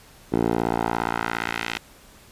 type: tone with band-pass filter sweep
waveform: 10% pulse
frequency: 57.3 Hz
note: A#1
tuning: 29 cents flat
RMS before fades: -25 dBFS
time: 0.32-1.78 s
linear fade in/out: 10 ms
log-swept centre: 390 to 2800 Hz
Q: 1.3
effects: pink hiss -50 dBFS RMS until 2.31 s + resampled to 32000 Hz